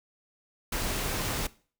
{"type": "noise", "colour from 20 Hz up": "pink", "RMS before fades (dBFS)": -31, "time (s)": [0.72, 1.47], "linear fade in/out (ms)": 5, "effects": ["noise-tail reverb RT60 0.4 s tail -19 dB re dry"]}